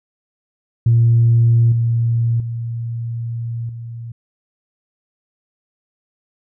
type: tone with level steps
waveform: sine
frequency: 116.54 Hz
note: A#2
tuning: in tune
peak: -8 / -13 / -21 / -27 dBFS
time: 0.86-4.12 s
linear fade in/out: 5 ms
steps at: 1.72 / 2.4 / 3.69 s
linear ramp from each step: 2 ms
effects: tanh soft clip ceiling -5 dBFS